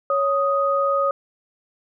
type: tone pair together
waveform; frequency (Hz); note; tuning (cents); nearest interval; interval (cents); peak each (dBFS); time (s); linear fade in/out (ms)
sine; 556 / 1247; C#5 / D#6; +5 / +3; octave + major second; 1398; -20; 0.1-1.11; 2
effects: none